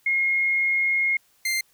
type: tone pair in turn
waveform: sine / sawtooth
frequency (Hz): 2149 / 2095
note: C7 / C7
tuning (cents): +46 / +2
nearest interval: unison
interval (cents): 44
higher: first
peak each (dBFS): -19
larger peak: neither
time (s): 0.06-1.17 / 1.45-1.61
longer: first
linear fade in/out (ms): 5
effects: white hiss -62 dBFS RMS until 1.73 s